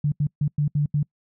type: tone bursts at uneven times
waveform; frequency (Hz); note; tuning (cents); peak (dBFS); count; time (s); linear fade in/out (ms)
sine; 146.83; D3; 0; -18; 6; 0.04-0.12 / 0.2-0.27 / 0.41-0.48 / 0.58-0.68 / 0.75-0.86 / 0.94-1.03; 5
effects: noise-tail reverb RT60 0.1 s tail -26 dB re dry